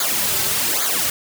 white noise with flanger, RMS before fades -20 dBFS, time 0-1.1 s, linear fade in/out 2 ms, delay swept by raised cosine 0.36 to 4.26 ms, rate 1.2 Hz, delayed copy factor -0.85, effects none

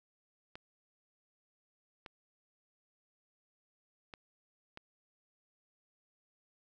clicks, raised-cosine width 0.3 ms, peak -30 dBFS, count 4, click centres 0.555 / 2.062 / 4.138 / 4.774 s, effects none

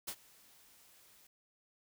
white noise with ADSR envelope, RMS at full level -39 dBFS, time 0.07-1.27 s, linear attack 13 ms, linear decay 66 ms, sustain -24 dB, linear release 4 ms, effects none

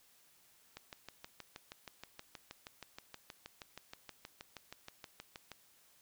click train, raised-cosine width 0.2 ms, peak -29 dBFS, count 31, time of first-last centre 0.77-5.517 s, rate 6.32 Hz, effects white hiss -67 dBFS RMS until 6.01 s

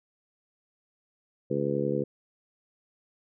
harmonic tone, 71 Hz, C#2, 42 cents sharp, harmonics 2 / 3 / 4 / 5 / 6 / 7, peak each -33 / -33 / -35 / -32 / -32 / -31 dBFS, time 1.5-2.04 s, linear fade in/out 10 ms, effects none

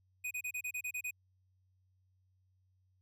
square tone bursts, 2489 Hz, D#7, in tune, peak -37 dBFS, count 9, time 0.24-1.11 s, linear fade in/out 10 ms, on 70 ms, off 30 ms, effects added 93 Hz sine -70 dBFS peak until 3.01 s

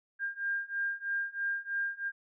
sine beating tone pair, 1602 / 1605.1 Hz, G6 / G6, +37 / +41 cents, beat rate 3.1 Hz, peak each -35 / -34 dBFS, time 0.19-2.12 s, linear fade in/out 50 ms, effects none

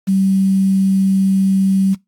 sine tone with quantisation, 192.5 Hz, G3, 31 cents flat, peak -11 dBFS, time 0.07-1.95 s, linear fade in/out 20 ms, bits 6, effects noise-tail reverb RT60 0.2 s tail -22 dB re dry + AAC 64 kbps

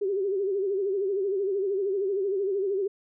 sine tone with vibrato, 392 Hz, G4, in tune, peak -24 dBFS, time 0.01-2.88 s, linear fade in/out 10 ms, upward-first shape sine, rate 13 Hz, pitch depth 89 cents each way, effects none

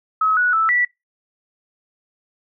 sine tone with pitch steps, 1282 / 1468 / 1316 / 1957 Hz, E6 / F#6 / E6 / B6, -49 / -14 / -3 / -16 cents, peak -14 dBFS, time 0.21-0.85 s, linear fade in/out 5 ms, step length 160 ms, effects noise-tail reverb RT60 0.2 s tail -24 dB re dry

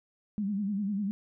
sine tone with vibrato, 202.1 Hz, G#3, 47 cents flat, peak -28 dBFS, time 0.38-1.11 s, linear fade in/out 0 ms, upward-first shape sine, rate 10 Hz, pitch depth 91 cents each way, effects none

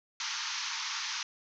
white band-pass noise, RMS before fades -36 dBFS, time 0.2-1.23 s, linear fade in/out 2 ms, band 860 to 6400 Hz, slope 96 dB/octave, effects none

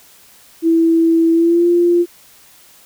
sine tone with pitch glide, 329.6 to 347 Hz, E4 to F4, 0 to -11 cents, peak -9 dBFS, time 0.62-2.06 s, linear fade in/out 50 ms, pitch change +89 cents, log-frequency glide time 1.32-1.67 s, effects white hiss -46 dBFS RMS until 2.85 s

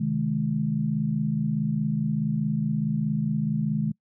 sine chord, Ab major, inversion first, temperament equal with one note detuned, 130.81 / 155.56 / 212.3 Hz, C3 / Eb3 / Ab3, 0 / 0 / +38 cents, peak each -31 / -26 / -26 dBFS, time 0-3.92 s, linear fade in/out 10 ms, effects noise-tail reverb RT60 0.1 s tail -24 dB re dry

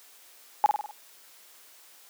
sine tone with echo, 840 Hz, G#5, 19 cents sharp, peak -14 dBFS, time 0.64-0.66 s, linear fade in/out 0 ms, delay 50 ms, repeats 5, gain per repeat -5 dB, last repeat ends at 0.91 s, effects white hiss -54 dBFS RMS until 2.09 s + high-pass 400 Hz 12 dB/octave

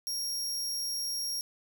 sawtooth tone, 5588 Hz, F8, in tune, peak -29 dBFS, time 0.07-1.41 s, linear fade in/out 0 ms, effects none

